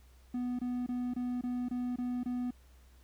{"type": "tone bursts", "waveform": "triangle", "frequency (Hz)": 246.9, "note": "B3", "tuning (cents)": 0, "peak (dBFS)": -30, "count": 8, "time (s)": [0.34, 2.508], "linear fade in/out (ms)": 5, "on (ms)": 250, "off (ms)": 24, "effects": ["added 63 Hz sine -57 dBFS peak until 3.03 s", "pink hiss -67 dBFS RMS until 3.03 s"]}